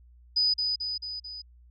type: tone with echo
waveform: sine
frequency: 4978 Hz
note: D#8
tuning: in tune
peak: -21 dBFS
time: 0.36-0.54 s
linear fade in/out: 10 ms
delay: 220 ms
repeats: 4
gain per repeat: -4 dB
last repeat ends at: 1.42 s
effects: added 60 Hz sine -52 dBFS peak until 1.7 s